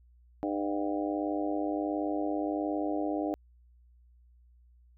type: harmonic tone with a mistuned harmonic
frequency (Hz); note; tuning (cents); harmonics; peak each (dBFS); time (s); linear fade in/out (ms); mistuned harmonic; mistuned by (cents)
101.4; G#2; -41; 3 / 4 / 5 / 6 / 7 / 8; -31 / -39 / -39 / -37 / -38 / -41; 0.43-3.34; 0; 8; -52
effects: added 60 Hz sine -57 dBFS peak until 4.97 s